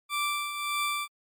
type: tone with tremolo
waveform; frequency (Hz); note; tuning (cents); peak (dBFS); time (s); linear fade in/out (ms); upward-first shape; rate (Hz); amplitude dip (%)
20% pulse; 1172; D6; -4; -21; 0.09-1.08; 50; triangle; 1.7; 60
effects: MP3 96 kbps